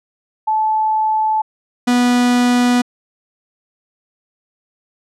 sine / 45% pulse tone pair in turn, 869 / 245.1 Hz, A5 / B3, -22 / -13 cents, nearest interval octave + minor seventh, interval 2191 cents, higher first, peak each -13 / -11 dBFS, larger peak second, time 0.47-1.42 / 1.87-2.82 s, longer neither, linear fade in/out 10 ms, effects low-pass 9000 Hz 12 dB/octave

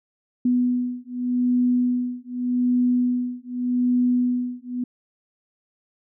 sine beating tone pair, 246.9 / 247.74 Hz, B3 / B3, 0 / +6 cents, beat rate 0.84 Hz, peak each -22 dBFS, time 0.45-4.84 s, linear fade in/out 5 ms, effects none

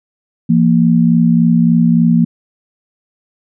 sine tone pair together, 169.63 / 233.1 Hz, E3 / A#3, +50 / 0 cents, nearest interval tritone, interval 550 cents, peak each -10 dBFS, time 0.49-2.25 s, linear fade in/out 10 ms, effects none

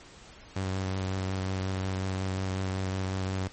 sawtooth tone with vibrato, 94.7 Hz, F#2, 41 cents sharp, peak -25 dBFS, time 0.56-3.48 s, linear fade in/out 5 ms, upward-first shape sine, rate 5.5 Hz, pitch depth 16 cents each way, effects pink hiss -51 dBFS RMS until 3.52 s + MP3 32 kbps

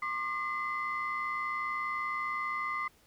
sine tone cluster, 1078 / 1198 / 2043 Hz, C#6 / D6 / C7, -49 / +34 / -42 cents, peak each -37 / -34 / -35 dBFS, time 0.02-2.88 s, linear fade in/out 5 ms, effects tanh soft clip ceiling -25 dBFS + pink hiss -64 dBFS RMS until 3.06 s

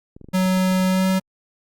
clicks, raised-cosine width 3 ms, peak -27 dBFS, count 9, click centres 0.165 / 0.213 / 0.244 / 0.287 / 0.459 / 0.573 / 0.714 / 0.802 / 0.843 s
square tone with pitch glide, 186.1 to 188.7 Hz, F#3 to F#3, +10 to +34 cents, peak -17 dBFS, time 0.33-1.2 s, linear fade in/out 20 ms, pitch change +24 cents, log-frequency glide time 0.87-1.08 s
effects Opus 48 kbps

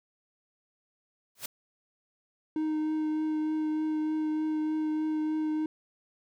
white noise with exponential growth, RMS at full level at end -31 dBFS, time 1.35-1.46 s, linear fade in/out 5 ms, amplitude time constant 23 ms
triangle tone with vibrato, 310 Hz, D#4, 6 cents flat, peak -25 dBFS, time 2.56-5.66 s, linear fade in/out 2 ms, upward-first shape triangle, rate 3.3 Hz, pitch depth 13 cents each way
effects none

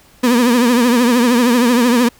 35% pulse tone with vibrato, 241.9 Hz, B3, 36 cents flat, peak -8 dBFS, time 0.23-2.09 s, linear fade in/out 10 ms, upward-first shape triangle, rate 13 Hz, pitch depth 110 cents each way, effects pink hiss -48 dBFS RMS until 2.19 s

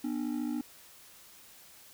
triangle ring-modulated tone, 271.8 Hz, C#4, 34 cents flat, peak -26 dBFS, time 0.04-0.61 s, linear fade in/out 0 ms, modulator 27.1 Hz, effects white hiss -55 dBFS RMS until 1.93 s

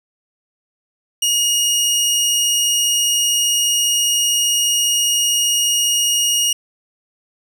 20% pulse tone, 2869 Hz, F7, 46 cents sharp, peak -9 dBFS, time 1.22-6.53 s, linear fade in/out 5 ms, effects none

